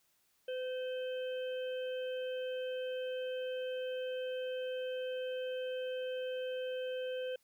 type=harmonic tone with a mistuned harmonic; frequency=516 Hz; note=C5; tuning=24 cents flat; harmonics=1 / 3 / 5 / 6; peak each=-36 / -50 / -53 / -50 dBFS; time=0.48-7.36 s; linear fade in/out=5 ms; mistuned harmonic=1; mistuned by=-21 cents; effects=white hiss -74 dBFS RMS until 7.43 s